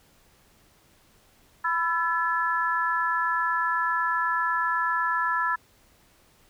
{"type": "tone cluster", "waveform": "sine", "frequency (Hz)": [996, 1336, 1718], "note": ["B5", "E6", "A6"], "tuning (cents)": [14, 23, -42], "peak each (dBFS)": -27, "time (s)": [1.64, 5.56], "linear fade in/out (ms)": 10, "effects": ["pink hiss -60 dBFS RMS until 6.49 s"]}